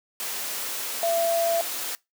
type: tone in noise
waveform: sine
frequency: 673 Hz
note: E5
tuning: 36 cents sharp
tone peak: -21 dBFS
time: 1.03-1.61 s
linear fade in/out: 0 ms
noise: white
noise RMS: -31 dBFS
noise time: 0.2-1.95 s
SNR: +7 dB
effects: noise-tail reverb RT60 0.2 s tail -23 dB re dry + high-pass 300 Hz 12 dB/octave